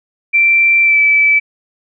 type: tone with pitch glide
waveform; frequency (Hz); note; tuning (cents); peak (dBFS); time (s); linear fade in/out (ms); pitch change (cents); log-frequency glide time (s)
sine; 2349 to 2309; D7 to D7; 0 to -30; -7; 0.33-1.4; 20; -30; 0.82-0.99
effects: none